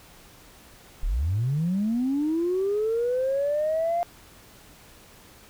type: linear sweep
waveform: sine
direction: up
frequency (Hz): 30.11 to 700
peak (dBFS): -21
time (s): 1.03-4.03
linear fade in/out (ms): 0
effects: tanh soft clip ceiling -18 dBFS + pink hiss -51 dBFS RMS until 5.49 s